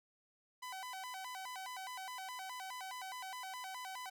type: tone with vibrato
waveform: sawtooth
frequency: 873 Hz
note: A5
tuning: 14 cents flat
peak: -40 dBFS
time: 0.62-4.1 s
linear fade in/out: 10 ms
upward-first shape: square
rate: 4.8 Hz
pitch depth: 240 cents each way
effects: none